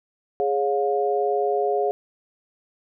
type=chord; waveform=sine; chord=Db major; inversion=second; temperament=equal with one note detuned; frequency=415.3 / 554.4 / 712.3 Hz; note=Ab4 / Db5 / F5; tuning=0 / 0 / +34 cents; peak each=-22 / -27 / -24 dBFS; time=0.4-1.91 s; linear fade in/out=0 ms; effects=none